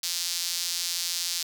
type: tone with high-pass filter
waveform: sawtooth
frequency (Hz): 173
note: F3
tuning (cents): -16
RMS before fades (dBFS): -30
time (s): 0.03-1.43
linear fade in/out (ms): 5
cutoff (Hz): 4700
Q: 1.8
effects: none